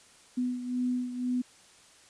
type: beating tone pair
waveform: sine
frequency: 248.6 / 250.6 Hz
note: B3 / B3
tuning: +12 / +25 cents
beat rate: 2 Hz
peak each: -29 / -35 dBFS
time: 0.37-1.42 s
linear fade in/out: 10 ms
effects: white hiss -57 dBFS RMS until 2.09 s + resampled to 22050 Hz